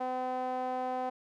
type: tone with band-pass filter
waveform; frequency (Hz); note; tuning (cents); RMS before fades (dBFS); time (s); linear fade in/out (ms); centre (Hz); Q
sawtooth; 254.9; C4; -45; -34; 0-1.1; 10; 720; 3.4
effects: none